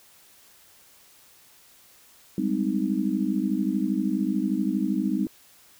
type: chord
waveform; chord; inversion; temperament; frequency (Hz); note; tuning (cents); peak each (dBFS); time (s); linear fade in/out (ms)
sine; Ab major seventh; third; just; 194.67 / 207.7 / 259.6 / 311.5; G3 / Ab3 / C4 / Eb4; -12 / 0 / -13 / +2; -28; 2.38-5.27; 2
effects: white hiss -55 dBFS RMS until 5.79 s